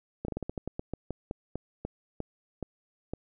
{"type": "slowing click train", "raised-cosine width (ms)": 2, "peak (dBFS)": -20, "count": 17, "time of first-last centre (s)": [0.25, 3.136], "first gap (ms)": 33, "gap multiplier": 1.2, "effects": []}